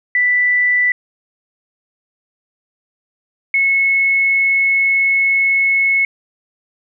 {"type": "tone pair in turn", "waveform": "sine", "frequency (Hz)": [1978, 2191], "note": ["B6", "C#7"], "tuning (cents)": [2, -21], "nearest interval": "major second", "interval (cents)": 177, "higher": "second", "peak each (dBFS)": -11, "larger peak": "neither", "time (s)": [[0.15, 0.92], [3.54, 6.05]], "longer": "second", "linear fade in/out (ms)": 2, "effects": []}